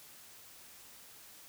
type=silence; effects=white hiss -55 dBFS RMS until 1.48 s